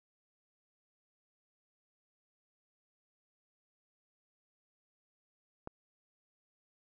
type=click; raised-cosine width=1 ms; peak=-27 dBFS; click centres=5.674 s; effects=none